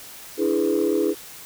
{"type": "chord", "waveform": "sine", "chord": "E dominant seventh", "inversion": "third", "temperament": "equal", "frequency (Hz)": [293.7, 329.6, 415.3, 493.9], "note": ["D4", "E4", "G#4", "B4"], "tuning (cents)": [0, 0, 0, 0], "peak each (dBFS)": [-25, -22, -21, -26], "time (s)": [0.37, 1.15], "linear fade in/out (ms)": 50, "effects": ["tanh soft clip ceiling -12 dBFS", "white hiss -41 dBFS RMS until 1.45 s"]}